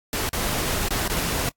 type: noise with dropouts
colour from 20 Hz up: pink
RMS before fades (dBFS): -25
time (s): 0.13-1.49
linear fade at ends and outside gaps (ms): 1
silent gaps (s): 0.291-0.331 / 0.884-0.906 / 1.078-1.098
effects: noise-tail reverb RT60 0.1 s tail -25 dB re dry + AAC 64 kbps